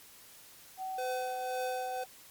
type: tone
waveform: sine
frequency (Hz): 757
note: F#5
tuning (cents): +39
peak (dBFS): -35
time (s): 0.77-2.06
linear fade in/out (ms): 50
type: tone with tremolo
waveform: square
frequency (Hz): 508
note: B4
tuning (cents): +49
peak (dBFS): -34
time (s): 0.98-2.04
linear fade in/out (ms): 5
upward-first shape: triangle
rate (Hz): 1.9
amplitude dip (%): 60
effects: white hiss -55 dBFS RMS until 2.3 s + MP3 96 kbps